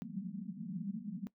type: band-pass noise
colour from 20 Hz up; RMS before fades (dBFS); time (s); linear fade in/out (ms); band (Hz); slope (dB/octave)
pink; -42; 0.02-1.27; 0; 170 to 230; 96
effects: noise-tail reverb RT60 0.1 s tail -19 dB re dry